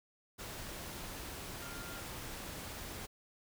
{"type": "tone in noise", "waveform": "sine", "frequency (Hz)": 1400, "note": "F6", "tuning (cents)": 4, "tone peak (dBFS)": -50, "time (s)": [1.61, 2.02], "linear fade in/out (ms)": 20, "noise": "pink", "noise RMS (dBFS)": -45, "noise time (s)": [0.38, 3.07], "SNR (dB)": -8, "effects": []}